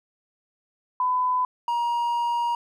sine / triangle tone pair in turn, 1004 / 947.6 Hz, B5 / A#5, +28 / +28 cents, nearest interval minor second, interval 100 cents, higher first, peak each -20 dBFS, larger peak neither, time 1-1.45 / 1.68-2.55 s, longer second, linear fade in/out 2 ms, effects none

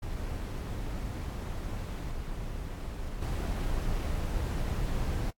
brown noise with level steps, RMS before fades -35 / -37 / -31 dBFS, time 0.02-5.31 s, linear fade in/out 10 ms, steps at 2.11 / 3.22 s, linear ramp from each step 2 ms, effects noise-tail reverb RT60 0.1 s tail -23 dB re dry + AAC 64 kbps

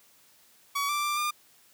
sawtooth tone with pitch steps, 1131 / 1175 / 1182 / 1203 Hz, C#6 / D6 / D6 / D6, +34 / +1 / +11 / +41 cents, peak -23 dBFS, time 0.75-1.31 s, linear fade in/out 10 ms, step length 140 ms, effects white hiss -60 dBFS RMS until 1.73 s + high-pass 80 Hz 12 dB/octave

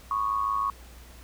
sine tone with amplitude modulation, 1108.7 Hz, C#6, in tune, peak -21 dBFS, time 0.11-0.7 s, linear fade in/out 2 ms, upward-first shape sine, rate 106 Hz, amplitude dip 70%, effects added 60 Hz sine -47 dBFS peak until 1.23 s + pink hiss -52 dBFS RMS until 1.23 s

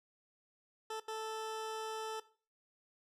20% pulse tone bursts at uneven times, 439.8 Hz, A4, 1 cent flat, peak -34 dBFS, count 2, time 0.9-1 / 1.08-2.2 s, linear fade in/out 5 ms, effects noise-tail reverb RT60 0.4 s tail -17 dB re dry + low-pass 10000 Hz 12 dB/octave

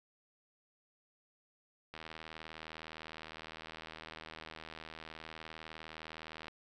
click train, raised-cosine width 0.3 ms, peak -30 dBFS, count 363, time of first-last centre 1.94-6.482 s, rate 79.7 Hz, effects none

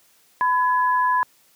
sine tone pair together, 1003 / 1685.4 Hz, B5 / G#6, +26 / +25 cents, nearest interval major sixth, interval 899 cents, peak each -17 / -25 dBFS, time 0.41-1.23 s, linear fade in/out 0 ms, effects white hiss -58 dBFS RMS until 1.55 s + high-pass 100 Hz 12 dB/octave

